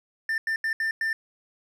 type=tone bursts at uneven times; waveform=triangle; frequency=1790 Hz; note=A6; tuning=29 cents sharp; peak=-22 dBFS; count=5; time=0.29-0.38 / 0.47-0.56 / 0.64-0.73 / 0.8-0.91 / 1.01-1.13 s; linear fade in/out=2 ms; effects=none